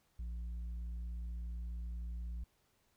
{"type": "tone with tanh clipping", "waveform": "sine", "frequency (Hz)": 58.27, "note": "A#1", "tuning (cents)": 0, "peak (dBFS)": -40, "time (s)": [0.19, 2.44], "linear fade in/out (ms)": 5, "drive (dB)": 4, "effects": ["pink hiss -75 dBFS RMS until 2.96 s"]}